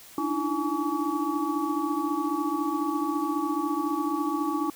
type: tone cluster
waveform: sine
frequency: 289.6 / 304 / 333.5 / 842 / 1136 Hz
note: D4 / D#4 / E4 / G#5 / C#6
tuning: -24 / -40 / +20 / +24 / +42 cents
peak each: -32 / -30 / -31 / -34 / -31 dBFS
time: 0.18-4.7 s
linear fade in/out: 2 ms
effects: white hiss -49 dBFS RMS until 4.75 s